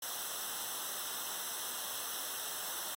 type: noise with comb filter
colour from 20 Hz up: white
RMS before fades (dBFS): -40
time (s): 0.02-2.95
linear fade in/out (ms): 5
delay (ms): 0.43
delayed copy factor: -0.8
effects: AAC 48 kbps